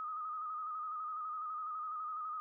sine tone with vibrato, 1249 Hz, D#6, 6 cents sharp, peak -38 dBFS, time 0-2.4 s, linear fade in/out 0 ms, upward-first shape square, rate 12 Hz, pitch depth 38 cents each way, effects none

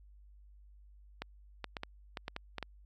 clicks, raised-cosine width 0.3 ms, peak -22 dBFS, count 9, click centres 1.22 / 1.643 / 1.768 / 1.834 / 2.172 / 2.281 / 2.364 / 2.583 / 2.627 s, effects added 50 Hz sine -55 dBFS peak until 2.85 s + AAC 64 kbps

